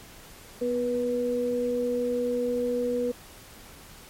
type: tone pair together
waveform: sine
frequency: 246.9 / 487 Hz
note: B3 / B4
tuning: 0 / -24 cents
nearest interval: octave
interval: 1176 cents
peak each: -30 / -25 dBFS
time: 0.61-3.12 s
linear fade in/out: 10 ms
effects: pink hiss -48 dBFS RMS until 4.09 s + MP3 64 kbps